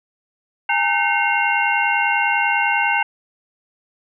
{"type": "tone cluster", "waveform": "sine", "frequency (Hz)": [819, 909, 1528, 2145, 2761], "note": ["G#5", "A#5", "G6", "C7", "F7"], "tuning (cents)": [-24, -44, -45, 42, -20], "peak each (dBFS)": -22, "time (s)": [0.69, 3.03], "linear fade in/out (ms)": 5, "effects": []}